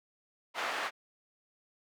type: band-pass noise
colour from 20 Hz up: white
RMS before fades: -35 dBFS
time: 0.54-0.91 s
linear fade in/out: 50 ms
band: 630 to 1800 Hz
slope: 12 dB/octave
effects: none